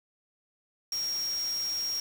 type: tone in noise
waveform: sine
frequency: 5588 Hz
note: F8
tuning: in tune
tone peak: -29 dBFS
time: 0.92-2 s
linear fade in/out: 2 ms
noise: white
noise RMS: -43 dBFS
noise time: 0.92-2 s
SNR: +11 dB
effects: none